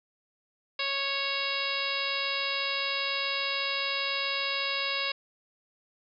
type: harmonic tone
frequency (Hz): 553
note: C#5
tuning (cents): -4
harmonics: 1 / 2 / 3 / 4 / 5 / 6 / 7 / 8 / 9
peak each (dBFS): -39 / -37 / -39 / -35 / -34 / -39 / -35 / -39 / -38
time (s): 0.79-5.12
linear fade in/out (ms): 5
effects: none